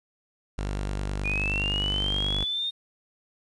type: tone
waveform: sawtooth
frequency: 49.56 Hz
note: G1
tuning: 20 cents sharp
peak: -24 dBFS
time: 0.58-2.44 s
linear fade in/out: 0 ms
type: linear sweep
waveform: sine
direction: up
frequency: 2433 to 3686 Hz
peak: -26 dBFS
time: 1.24-2.71 s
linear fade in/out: 20 ms
effects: resampled to 22050 Hz + 9-bit